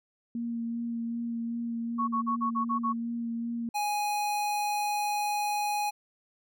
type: tone with vibrato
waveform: sine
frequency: 233.1 Hz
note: A#3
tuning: in tune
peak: -30 dBFS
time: 0.35-3.69 s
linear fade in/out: 2 ms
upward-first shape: sine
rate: 2.6 Hz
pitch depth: 14 cents each way
type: tone bursts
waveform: sine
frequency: 1108.7 Hz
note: C#6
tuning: in tune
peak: -26 dBFS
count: 7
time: 1.98-2.932 s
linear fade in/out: 20 ms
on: 100 ms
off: 42 ms
type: tone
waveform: square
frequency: 830.6 Hz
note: G#5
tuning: in tune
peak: -28 dBFS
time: 3.74-5.91 s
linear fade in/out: 20 ms
effects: none